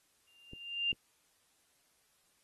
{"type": "tone with exponential growth", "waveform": "sine", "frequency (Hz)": 2794, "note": "F7", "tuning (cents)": 0, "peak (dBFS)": -27, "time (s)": [0.27, 0.92], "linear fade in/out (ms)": 5, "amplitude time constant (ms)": 140}
{"type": "clicks", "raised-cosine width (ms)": 3, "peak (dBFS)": -35, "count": 2, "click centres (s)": [0.534, 0.929]}
{"effects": ["white hiss -72 dBFS RMS until 2.43 s", "AAC 32 kbps"]}